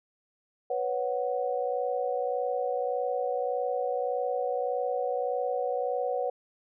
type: chord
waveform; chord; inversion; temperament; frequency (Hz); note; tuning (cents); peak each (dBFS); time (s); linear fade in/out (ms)
sine; B suspended second; none; just; 493.9 / 555.6 / 740.8; B4 / C#5 / F#5; 0 / +4 / +2; -30 / -32 / -32; 0.7-6.3; 5
effects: none